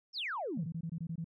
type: exponential sweep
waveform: sine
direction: down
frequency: 5670 to 103.83 Hz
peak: -34 dBFS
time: 0.13-0.68 s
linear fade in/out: 50 ms
type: tone bursts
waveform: sine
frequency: 164.81 Hz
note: E3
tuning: in tune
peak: -35 dBFS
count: 8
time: 0.57-1.244 s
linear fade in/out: 5 ms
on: 65 ms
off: 22 ms
effects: tanh soft clip ceiling -28 dBFS